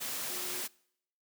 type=tone in noise; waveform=sine; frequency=362.5 Hz; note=F#4; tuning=35 cents flat; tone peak=-47 dBFS; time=0.29-0.63 s; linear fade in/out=20 ms; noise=white; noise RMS=-37 dBFS; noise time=0-0.68 s; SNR=-13 dB; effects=noise-tail reverb RT60 0.7 s tail -24 dB re dry + high-pass 150 Hz 12 dB/octave